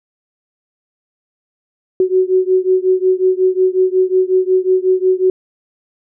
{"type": "beating tone pair", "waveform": "sine", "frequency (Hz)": [370.1, 375.6], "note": ["F#4", "F#4"], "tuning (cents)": [0, 26], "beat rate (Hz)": 5.5, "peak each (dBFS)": [-13, -14], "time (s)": [2, 5.3], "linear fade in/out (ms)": 2, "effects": []}